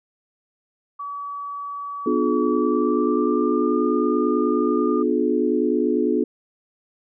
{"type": "tone with pitch glide", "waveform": "sine", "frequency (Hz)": [1141, 1208.1], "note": ["C#6", "D6"], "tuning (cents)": [50, 49], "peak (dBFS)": -28, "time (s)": [0.99, 5.03], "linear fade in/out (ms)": 10, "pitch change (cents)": 99, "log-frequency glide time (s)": [2.4, 3.82]}
{"type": "chord", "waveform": "sine", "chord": "B diminished seventh", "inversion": "none", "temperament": "just", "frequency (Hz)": [246.9, 296.3, 355.6, 426.7], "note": ["B3", "D4", "F4", "Ab4"], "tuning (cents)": [0, 15, 31, 47], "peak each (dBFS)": -23, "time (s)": [2.06, 6.24], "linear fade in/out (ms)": 5}
{"effects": []}